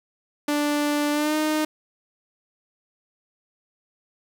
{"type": "tone with pitch glide", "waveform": "sawtooth", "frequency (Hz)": [293.7, 307.8], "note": ["D4", "D#4"], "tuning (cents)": [0, -19], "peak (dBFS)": -17, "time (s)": [0.48, 1.65], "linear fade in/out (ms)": 5, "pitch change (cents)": 81, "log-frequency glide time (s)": [1.12, 1.36], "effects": ["9-bit"]}